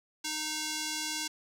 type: tone with band-pass filter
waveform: square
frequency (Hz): 308.7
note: D#4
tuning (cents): -14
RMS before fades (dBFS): -35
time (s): 0.24-1.28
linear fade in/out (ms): 10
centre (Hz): 5800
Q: 1.1
effects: none